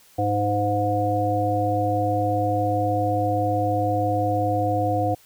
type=harmonic tone; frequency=103.1 Hz; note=G#2; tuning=12 cents flat; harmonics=1 / 3 / 5 / 7; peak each=-25 / -27 / -26 / -23 dBFS; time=0.18-5.15 s; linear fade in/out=10 ms; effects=white hiss -54 dBFS RMS until 5.25 s